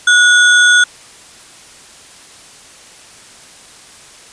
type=tone with sample-and-hold; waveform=sine; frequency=1457 Hz; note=F#6; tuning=27 cents flat; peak=-5 dBFS; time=0.07-0.84 s; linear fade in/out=5 ms; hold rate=4900 Hz; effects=white hiss -39 dBFS RMS until 4.32 s + resampled to 22050 Hz